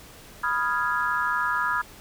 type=chord; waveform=sine; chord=F half-diminished seventh; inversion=second; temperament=equal; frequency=987.8 / 1244.5 / 1396.9 / 1661.2 Hz; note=Cb6 / Eb6 / F6 / Ab6; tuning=0 / 0 / 0 / 0 cents; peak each=-28 dBFS; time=0.43-1.82 s; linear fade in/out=10 ms; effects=pink hiss -47 dBFS RMS until 2 s